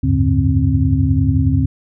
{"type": "tone cluster", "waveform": "sine", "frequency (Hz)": [76.6, 93.2, 104.3, 143.1, 265], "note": ["D#2", "F#2", "G#2", "D3", "C4"], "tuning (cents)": [-27, 13, 8, -45, 22], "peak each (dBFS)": -18, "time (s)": [0.03, 1.66], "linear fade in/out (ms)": 10, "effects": []}